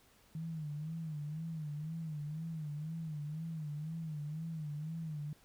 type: tone with vibrato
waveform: sine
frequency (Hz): 155.56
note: D#3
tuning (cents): 0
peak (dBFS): -38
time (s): 0.35-5.33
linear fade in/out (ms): 2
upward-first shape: sine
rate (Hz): 2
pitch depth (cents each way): 100
effects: pink hiss -66 dBFS RMS until 5.44 s